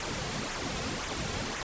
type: noise with flanger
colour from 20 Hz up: pink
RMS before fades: -34 dBFS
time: 0-1.63 s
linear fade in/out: 2 ms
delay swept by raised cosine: 0.21 to 3.41 ms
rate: 1.9 Hz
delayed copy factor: -0.55
effects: resampled to 16000 Hz